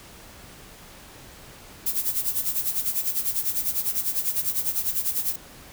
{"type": "noise with tremolo", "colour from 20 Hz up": "violet", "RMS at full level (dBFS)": -23, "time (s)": [1.86, 5.36], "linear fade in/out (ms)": 5, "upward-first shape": "sine", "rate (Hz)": 10, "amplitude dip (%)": 75, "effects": ["pink hiss -46 dBFS RMS until 5.72 s"]}